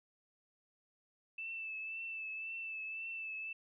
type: tone with vibrato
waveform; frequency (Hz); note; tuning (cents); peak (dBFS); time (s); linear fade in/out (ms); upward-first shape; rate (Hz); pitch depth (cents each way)
sine; 2643; E7; +4; -40; 1.38-3.53; 5; triangle; 1.9; 35
effects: none